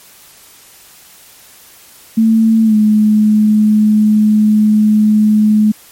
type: tone with pitch glide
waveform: sine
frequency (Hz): 223.4 to 213.2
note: A3 to G#3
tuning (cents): +27 to +46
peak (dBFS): -6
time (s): 2.17-5.72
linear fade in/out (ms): 10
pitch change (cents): -81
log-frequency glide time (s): 2.64-2.75
effects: white hiss -41 dBFS RMS until 5.91 s + MP3 64 kbps